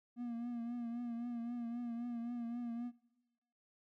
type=tone with vibrato; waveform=triangle; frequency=237.1 Hz; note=A#3; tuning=30 cents sharp; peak=-37 dBFS; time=0.16-2.92 s; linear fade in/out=50 ms; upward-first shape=triangle; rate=3.8 Hz; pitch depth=52 cents each way; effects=noise-tail reverb RT60 1.0 s tail -21 dB re dry